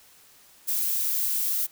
violet noise, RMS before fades -26 dBFS, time 0.67-1.67 s, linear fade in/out 20 ms, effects white hiss -55 dBFS RMS until 1.71 s

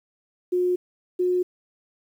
sine tone pair in turn, 360 / 361.4 Hz, F#4 / F#4, -47 / -41 cents, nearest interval unison, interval 6 cents, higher second, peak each -19 dBFS, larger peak neither, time 0.52-0.76 / 1.19-1.43 s, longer neither, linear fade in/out 10 ms, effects 9-bit

